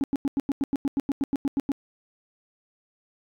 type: tone bursts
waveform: sine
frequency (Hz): 276.7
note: C#4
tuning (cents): -3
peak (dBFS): -19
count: 15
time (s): 0.01-1.718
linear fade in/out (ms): 0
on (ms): 28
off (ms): 92
effects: tanh soft clip ceiling -19 dBFS